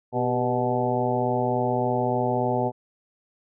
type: harmonic tone with a mistuned harmonic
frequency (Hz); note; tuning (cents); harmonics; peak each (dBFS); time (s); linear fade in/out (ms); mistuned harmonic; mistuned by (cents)
123.47; B2; 0; 1 / 2 / 3 / 4 / 5 / 6 / 7; -29 / -29 / -29 / -29 / -29 / -29 / -29; 0.12-2.72; 50; 3; +64
effects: none